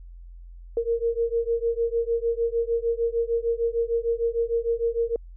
sine beating tone pair, 461.4 / 468 Hz, A#4 / A#4, -18 / +7 cents, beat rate 6.6 Hz, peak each -25 dBFS, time 0.77-5.16 s, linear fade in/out 2 ms, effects added 43 Hz sine -40 dBFS peak until 5.36 s

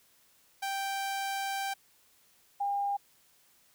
sawtooth / sine tone pair in turn, 784 / 804.6 Hz, G5 / G5, 0 / +45 cents, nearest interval unison, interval 45 cents, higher second, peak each -28 dBFS, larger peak neither, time 0.62-1.74 / 2.6-2.97 s, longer first, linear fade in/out 10 ms, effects white hiss -65 dBFS RMS until 3.74 s

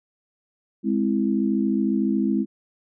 sine chord, Ab augmented, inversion none, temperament equal, 207.7 / 261.6 / 329.6 Hz, Ab3 / C4 / E4, 0 / 0 / 0 cents, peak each -22 / -24 / -25 dBFS, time 0.83-2.46 s, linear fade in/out 50 ms, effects none

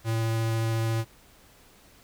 square tone with vibrato, 113 Hz, A2, 47 cents sharp, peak -25 dBFS, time 0.04-1.05 s, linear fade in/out 50 ms, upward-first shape triangle, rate 14 Hz, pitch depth 9 cents each way, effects pink hiss -56 dBFS RMS until 2.03 s

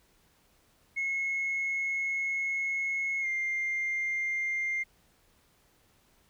sine tone with pitch glide, 2175 to 2100 Hz, C#7 to C7, -33 to +6 cents, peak -27 dBFS, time 0.96-4.84 s, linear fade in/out 20 ms, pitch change -61 cents, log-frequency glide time 3.21-3.27 s, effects tanh soft clip ceiling -25 dBFS + pink hiss -66 dBFS RMS until 6.29 s

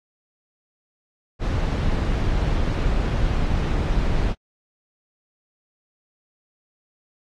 brown noise, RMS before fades -21 dBFS, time 1.39-4.35 s, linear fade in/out 50 ms, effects low-pass 5000 Hz 12 dB/octave + AAC 48 kbps

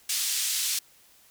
white band-pass noise, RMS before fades -28 dBFS, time 0.09-0.79 s, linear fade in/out 5 ms, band 3200 to 9100 Hz, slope 12 dB/octave, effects white hiss -58 dBFS RMS until 1.3 s

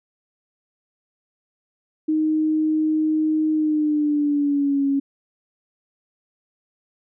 sine tone with pitch glide, 311.1 to 277.2 Hz, D#4 to C#4, 0 to 0 cents, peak -17 dBFS, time 2.08-5 s, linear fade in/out 10 ms, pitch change -200 cents, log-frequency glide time 3.52-4.86 s, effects none

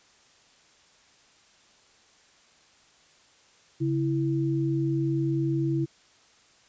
sine tone pair together, 138.58 / 329.6 Hz, C#3 / E4, 0 / 0 cents, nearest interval octave + minor third, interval 1500 cents, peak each -26 dBFS, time 3.8-5.86 s, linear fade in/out 20 ms, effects white hiss -59 dBFS RMS until 6.68 s + resampled to 16000 Hz

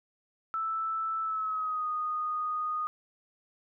sine tone with pitch glide, 1318.5 to 1237.3 Hz, E6 to D#6, 0 to -10 cents, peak -29 dBFS, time 0.54-2.87 s, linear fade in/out 0 ms, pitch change -110 cents, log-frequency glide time 1.22-1.88 s, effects none

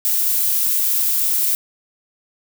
violet noise, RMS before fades -18 dBFS, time 0.05-1.55 s, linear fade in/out 0 ms, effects none

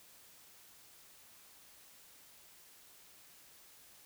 silence, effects white hiss -60 dBFS RMS until 4.05 s

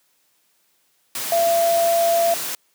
sine tone in noise, 677 Hz, E5, 46 cents sharp, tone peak -15 dBFS, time 1.32-2.34 s, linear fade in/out 2 ms, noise white, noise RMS -27 dBFS, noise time 1.15-2.55 s, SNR +9 dB, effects white hiss -64 dBFS RMS until 2.74 s + high-pass 150 Hz 12 dB/octave

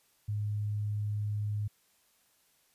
sine tone, 104.5 Hz, G#2, 11 cents sharp, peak -30 dBFS, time 0.28-1.68 s, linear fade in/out 10 ms, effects white hiss -69 dBFS RMS until 2.74 s + resampled to 32000 Hz

